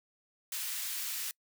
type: high-pass noise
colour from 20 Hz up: white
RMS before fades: -37 dBFS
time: 0.52-1.31 s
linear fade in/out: 2 ms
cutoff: 1700 Hz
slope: 12 dB/octave
effects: noise-tail reverb RT60 0.1 s tail -26 dB re dry

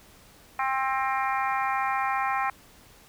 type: harmonic tone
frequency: 265.4 Hz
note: C4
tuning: 25 cents sharp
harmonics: 3 / 4 / 5 / 6 / 7 / 8 / 9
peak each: -28 / -29 / -32 / -39 / -34 / -39 / -37 dBFS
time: 0.59-2.5 s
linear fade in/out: 2 ms
effects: pink hiss -54 dBFS RMS until 3.08 s

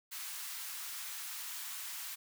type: high-pass noise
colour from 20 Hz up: white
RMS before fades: -43 dBFS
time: 0.11-2.16 s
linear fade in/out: 20 ms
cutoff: 960 Hz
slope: 24 dB/octave
effects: none

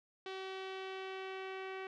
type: tone with low-pass filter sweep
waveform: sawtooth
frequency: 380.8 Hz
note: F#4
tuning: 50 cents sharp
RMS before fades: -44 dBFS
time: 0.26-1.87 s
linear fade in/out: 2 ms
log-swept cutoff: 3600 to 2400 Hz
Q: 2
effects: none

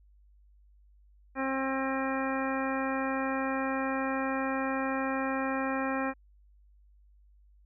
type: harmonic tone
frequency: 266.8 Hz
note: C4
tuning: 34 cents sharp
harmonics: 1 / 2 / 3 / 4 / 5 / 6 / 7 / 9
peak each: -32 / -35 / -37 / -38 / -39 / -40 / -40 / -42 dBFS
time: 1.35-6.14 s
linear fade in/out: 50 ms
effects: added 50 Hz sine -57 dBFS peak until 7.65 s

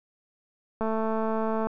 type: click train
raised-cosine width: 1 ms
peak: -16 dBFS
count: 191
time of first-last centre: 0.81-1.67 s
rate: 221 Hz
effects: none

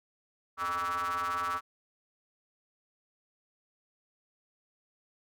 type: ring-modulated tone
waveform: square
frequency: 88.4 Hz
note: F2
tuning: 22 cents sharp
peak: -28 dBFS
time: 0.57-1.61 s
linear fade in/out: 50 ms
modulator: 1230 Hz
effects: none

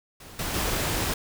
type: noise with level steps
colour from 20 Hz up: pink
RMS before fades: -45 / -30 / -27 dBFS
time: 0.2-1.14 s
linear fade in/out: 5 ms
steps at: 0.39 / 0.54 s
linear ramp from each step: 2 ms
effects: none

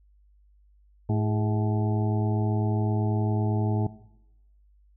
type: harmonic tone with a mistuned harmonic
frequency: 107.8 Hz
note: A2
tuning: 35 cents flat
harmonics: 1 / 2 / 3 / 4 / 6 / 7 / 8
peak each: -23 / -29 / -33 / -35 / -39 / -40 / -41 dBFS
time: 1.09-3.87 s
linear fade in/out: 5 ms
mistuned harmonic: 4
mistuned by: -72 cents
effects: noise-tail reverb RT60 0.9 s tail -18 dB re dry + added 50 Hz sine -56 dBFS peak until 4.96 s

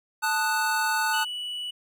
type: chord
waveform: square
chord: D# diminished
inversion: second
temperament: equal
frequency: 880 / 1244.5 / 1480 Hz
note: A5 / D#6 / F#6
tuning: 0 / 0 / 0 cents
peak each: -27 / -33 / -27 dBFS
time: 0.22-1.25 s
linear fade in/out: 20 ms
type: tone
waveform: triangle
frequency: 2951 Hz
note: F#7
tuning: 5 cents flat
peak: -29 dBFS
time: 1.13-1.71 s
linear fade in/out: 10 ms
effects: none

